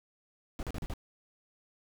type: noise bursts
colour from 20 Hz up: brown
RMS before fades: -36 dBFS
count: 5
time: 0.59-0.937 s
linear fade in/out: 0 ms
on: 39 ms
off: 38 ms
effects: none